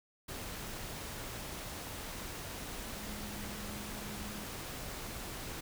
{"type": "tone in noise", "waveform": "sine", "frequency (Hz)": 207.7, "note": "G#3", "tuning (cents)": 0, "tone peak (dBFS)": -46, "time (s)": [2.95, 4.45], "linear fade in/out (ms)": 10, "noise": "pink", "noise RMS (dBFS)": -43, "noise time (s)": [0.28, 5.61], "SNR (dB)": -6, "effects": []}